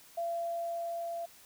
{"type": "tone with level ramp", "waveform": "sine", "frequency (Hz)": 680, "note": "F5", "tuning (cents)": -46, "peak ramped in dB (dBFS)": [-31, -35], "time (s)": [0.17, 1.26], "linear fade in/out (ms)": 10, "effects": ["white hiss -57 dBFS RMS until 1.45 s"]}